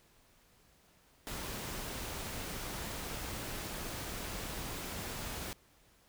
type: noise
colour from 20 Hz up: pink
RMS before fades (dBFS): -41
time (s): 1.27-5.53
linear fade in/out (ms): 0
effects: pink hiss -66 dBFS RMS until 6.08 s